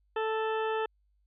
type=harmonic tone with a mistuned harmonic; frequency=440 Hz; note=A4; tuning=in tune; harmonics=1 / 2 / 3 / 4 / 6 / 7 / 8; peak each=-30 / -34 / -38 / -40 / -44 / -48 / -52 dBFS; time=0.16-0.86 s; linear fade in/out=5 ms; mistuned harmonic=8; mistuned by=-17 cents; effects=added 50 Hz sine -67 dBFS peak until 1.26 s